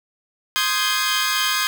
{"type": "chord", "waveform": "15% pulse", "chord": "Ab major seventh", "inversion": "first", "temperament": "equal with one note detuned", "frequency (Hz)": [1046.5, 1244.5, 1568, 1671.8], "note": ["C6", "Eb6", "G6", "Ab6"], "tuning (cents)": [0, 0, 0, 11], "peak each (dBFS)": -18, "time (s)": [0.56, 1.67], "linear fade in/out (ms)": 0, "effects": []}